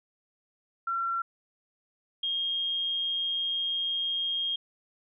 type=tone pair in turn; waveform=sine; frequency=1361 / 3237 Hz; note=F6 / G#7; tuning=-45 / -45 cents; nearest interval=octave + minor third; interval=1500 cents; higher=second; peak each=-27 dBFS; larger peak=neither; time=0.87-1.22 / 2.23-4.56 s; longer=second; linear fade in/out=5 ms; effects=none